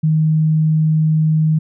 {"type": "tone", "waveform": "sine", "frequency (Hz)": 156.6, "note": "D#3", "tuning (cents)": 11, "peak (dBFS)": -11, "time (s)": [0.03, 1.59], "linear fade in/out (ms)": 10, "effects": []}